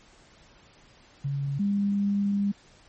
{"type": "tone pair in turn", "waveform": "sine", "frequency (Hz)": [139.9, 201.3], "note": ["C#3", "G3"], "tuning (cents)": [16, 46], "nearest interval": "tritone", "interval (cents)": 630, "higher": "second", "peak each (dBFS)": [-26, -22], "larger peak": "second", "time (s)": [[1.24, 1.59], [1.59, 2.52]], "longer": "second", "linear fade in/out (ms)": 10, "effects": ["pink hiss -56 dBFS RMS until 2.88 s", "MP3 32 kbps"]}